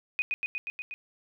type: tone with echo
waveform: sine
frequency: 2489 Hz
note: D#7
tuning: in tune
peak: -24 dBFS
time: 0.19-0.22 s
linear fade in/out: 0 ms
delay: 120 ms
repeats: 6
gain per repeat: -2 dB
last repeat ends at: 0.94 s
effects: none